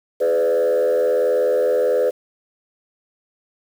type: tone with frequency modulation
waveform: sine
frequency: 503 Hz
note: B4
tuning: 32 cents sharp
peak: -13 dBFS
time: 0.2-2.11 s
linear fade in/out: 20 ms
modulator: 81.4 Hz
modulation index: 1
effects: tanh soft clip ceiling -12 dBFS + 7-bit